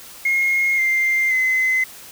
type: tone with pitch steps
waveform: sine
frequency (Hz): 2149 / 2096 / 2045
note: C7 / C7 / C7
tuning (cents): +46 / +2 / -40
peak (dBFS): -14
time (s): 0.25-1.84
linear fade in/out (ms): 5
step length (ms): 530
effects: tanh soft clip ceiling -12 dBFS + white hiss -40 dBFS RMS until 2.11 s